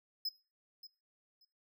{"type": "tone with echo", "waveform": "square", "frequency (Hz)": 5100, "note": "D#8", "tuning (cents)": 42, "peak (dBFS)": -34, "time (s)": [0.25, 0.29], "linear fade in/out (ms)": 5, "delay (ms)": 580, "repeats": 2, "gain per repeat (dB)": -15, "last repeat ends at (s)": 1.45, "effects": ["noise-tail reverb RT60 0.3 s tail -18 dB re dry"]}